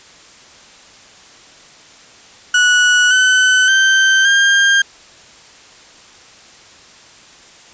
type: tone with pitch steps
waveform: 35% pulse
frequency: 1470 / 1512.2 / 1555.6 / 1600.3 Hz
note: F#6 / F#6 / G6 / G6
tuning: -12 / +37 / -14 / +35 cents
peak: -7 dBFS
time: 2.54-4.82 s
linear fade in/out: 5 ms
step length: 570 ms
effects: white hiss -42 dBFS RMS until 7.73 s + resampled to 16000 Hz